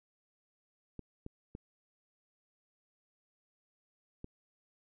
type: clicks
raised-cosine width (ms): 3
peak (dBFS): -30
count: 4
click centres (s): 0.993 / 1.264 / 1.551 / 4.244
effects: none